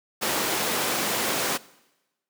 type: high-pass noise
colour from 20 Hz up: pink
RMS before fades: -26 dBFS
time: 0.21-1.58 s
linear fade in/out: 20 ms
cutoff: 280 Hz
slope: 12 dB/octave
effects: noise-tail reverb RT60 1.0 s tail -21 dB re dry